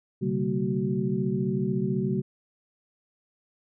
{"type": "tone cluster", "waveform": "sine", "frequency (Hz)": [128.8, 142.9, 191.3, 227.2, 374.3], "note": ["C3", "D3", "G3", "A#3", "F#4"], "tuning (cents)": [-27, -47, -42, -44, 20], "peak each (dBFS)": [-32, -31, -28, -31, -31], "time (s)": [0.21, 2.22], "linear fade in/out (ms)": 20, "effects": []}